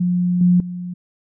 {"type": "tone with level steps", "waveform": "sine", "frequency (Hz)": 178.2, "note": "F3", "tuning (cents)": 35, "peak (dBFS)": [-15, -10, -25], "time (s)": [0, 0.94], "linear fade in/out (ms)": 10, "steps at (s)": [0.41, 0.6], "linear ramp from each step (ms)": 2, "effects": []}